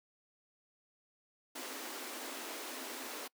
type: high-pass noise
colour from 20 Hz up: pink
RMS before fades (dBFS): -44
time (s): 1.55-3.28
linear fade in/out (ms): 10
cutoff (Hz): 240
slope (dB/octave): 96
effects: noise-tail reverb RT60 0.1 s tail -25 dB re dry